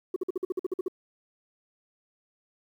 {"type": "tone bursts", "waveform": "sine", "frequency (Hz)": 370, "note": "F#4", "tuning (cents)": 0, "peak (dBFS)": -23, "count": 11, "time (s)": [0.14, 0.882], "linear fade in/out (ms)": 5, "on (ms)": 22, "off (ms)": 50, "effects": ["tanh soft clip ceiling -24 dBFS", "10-bit"]}